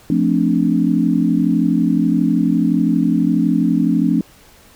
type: chord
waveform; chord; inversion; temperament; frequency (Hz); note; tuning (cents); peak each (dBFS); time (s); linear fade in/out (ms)
sine; D minor seventh; first; equal; 174.61 / 220 / 261.6 / 293.7; F3 / A3 / C4 / D4; 0 / 0 / 0 / 0; -18; 0.1-4.21; 2
effects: pink hiss -47 dBFS RMS until 4.75 s